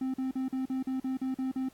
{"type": "tone bursts", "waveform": "triangle", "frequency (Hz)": 261.6, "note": "C4", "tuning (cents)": 0, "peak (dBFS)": -27, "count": 10, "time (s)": [0.01, 1.688], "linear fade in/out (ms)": 5, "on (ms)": 130, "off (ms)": 42, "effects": ["pink hiss -62 dBFS RMS until 1.73 s", "AAC 64 kbps"]}